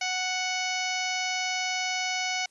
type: harmonic tone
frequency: 740 Hz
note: F#5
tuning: in tune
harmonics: 1 / 2 / 3 / 4 / 5 / 6 / 7 / 8 / 9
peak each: -33 / -38 / -31 / -36 / -42 / -39 / -37 / -37 / -43 dBFS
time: 0.01-2.46 s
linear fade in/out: 5 ms
effects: white hiss -65 dBFS RMS until 2.5 s + resampled to 24000 Hz